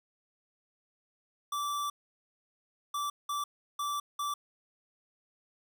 square tone bursts at uneven times, 1164 Hz, D6, 16 cents flat, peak -32 dBFS, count 5, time 1.52-1.9 / 2.94-3.1 / 3.29-3.44 / 3.79-4 / 4.19-4.34 s, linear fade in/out 5 ms, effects none

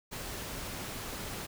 pink noise, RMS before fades -40 dBFS, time 0.11-1.47 s, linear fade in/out 20 ms, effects none

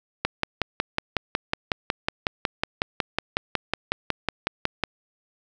click train, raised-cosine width 0.3 ms, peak -6 dBFS, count 26, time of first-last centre 0.25-4.837 s, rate 5.45 Hz, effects none

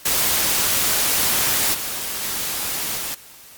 white noise with level steps, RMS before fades -19 / -27 / -25 / -27 dBFS, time 0.05-3.15 s, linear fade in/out 10 ms, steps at 1.73 / 2.21 / 2.96 s, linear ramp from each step 20 ms, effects white hiss -44 dBFS RMS until 3.57 s + Opus 48 kbps

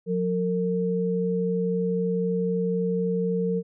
sine tone pair together, 179.82 / 456 Hz, F#3 / A#4, -49 / -38 cents, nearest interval octave + major third, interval 1611 cents, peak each -25 dBFS, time 0.06-3.63 s, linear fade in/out 50 ms, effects none

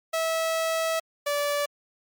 sawtooth tone pair in turn, 650 / 579.1 Hz, E5 / D5, -24 / -24 cents, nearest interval major second, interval 200 cents, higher first, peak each -20 dBFS, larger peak neither, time 0.13-1 / 1.26-1.66 s, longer first, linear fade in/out 10 ms, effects MP3 96 kbps

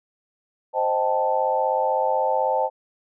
sine chord, A half-diminished seventh, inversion first, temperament equal, 523.3 / 622.3 / 784 / 880 Hz, C5 / Eb5 / G5 / A5, 0 / 0 / 0 / 0 cents, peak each -24 / -26 / -26 / -23 dBFS, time 0.73-2.7 s, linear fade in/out 50 ms, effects none

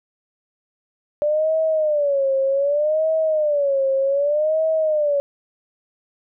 sine tone with vibrato, 586 Hz, D5, 4 cents flat, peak -16 dBFS, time 1.22-5.2 s, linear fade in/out 0 ms, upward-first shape sine, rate 0.65 Hz, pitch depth 150 cents each way, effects none

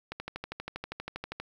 click train, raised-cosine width 0.3 ms, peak -20 dBFS, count 17, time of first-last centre 0.12-1.4 s, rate 12.5 Hz, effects 9-bit

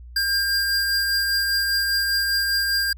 square tone pair together, 1600 / 4795 Hz, G6 / D8, +35 / +35 cents, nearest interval octave + perfect fifth, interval 1900 cents, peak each -23 dBFS, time 0.16-2.93 s, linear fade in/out 5 ms, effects added 60 Hz sine -38 dBFS peak until 2.97 s

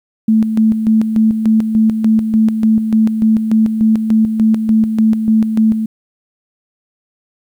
sine tone with tremolo, 220 Hz, A3, in tune, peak -7 dBFS, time 0.28-5.86 s, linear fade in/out 5 ms, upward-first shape square, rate 3.4 Hz, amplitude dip 55%, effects 8-bit

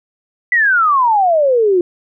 sine exponential sweep, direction down, 2000 to 344.7 Hz, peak -9 dBFS, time 0.52-1.81 s, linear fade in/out 2 ms, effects none

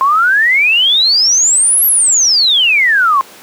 sine exponential two-way sweep, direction up then down, 1046.5 to 11840 to 1046.5 Hz, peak -7 dBFS, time 0.01-3.21 s, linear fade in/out 0 ms, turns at 1.86 s, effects pink hiss -36 dBFS RMS until 3.42 s + high-pass 300 Hz 12 dB/octave

